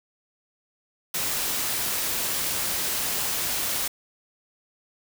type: noise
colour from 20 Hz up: white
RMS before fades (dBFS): -27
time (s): 1.14-3.88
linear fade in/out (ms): 5
effects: none